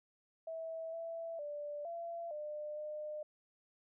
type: tone with pitch steps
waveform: sine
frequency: 651 / 663 / 587 / 678 / 600 / 605 Hz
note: E5 / E5 / D5 / E5 / D5 / D#5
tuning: -22 / +10 / -1 / +49 / +37 / -49 cents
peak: -40 dBFS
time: 0.47-3.23 s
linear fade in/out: 5 ms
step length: 460 ms
effects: none